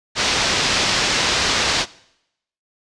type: low-pass noise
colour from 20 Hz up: white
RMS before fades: -19 dBFS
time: 0.15-1.86 s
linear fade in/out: 50 ms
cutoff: 5600 Hz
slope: 24 dB/octave
effects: noise-tail reverb RT60 0.8 s tail -21 dB re dry + resampled to 22050 Hz